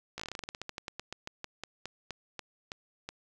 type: slowing click train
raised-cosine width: 0.2 ms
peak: -21 dBFS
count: 26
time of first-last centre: 0.18-3.09 s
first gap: 16 ms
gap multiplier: 1.14
effects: none